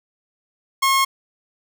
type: tone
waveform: sawtooth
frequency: 1080 Hz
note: C#6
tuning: 45 cents flat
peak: -11 dBFS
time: 0.82-1.05 s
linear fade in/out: 10 ms
effects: none